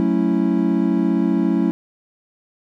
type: chord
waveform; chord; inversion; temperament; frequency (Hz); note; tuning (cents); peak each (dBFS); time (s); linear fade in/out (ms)
triangle; F# minor seventh; none; equal; 185 / 220 / 277.2 / 329.6; F#3 / A3 / C#4 / E4; 0 / 0 / 0 / 0; -19; 0-1.71; 0
effects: none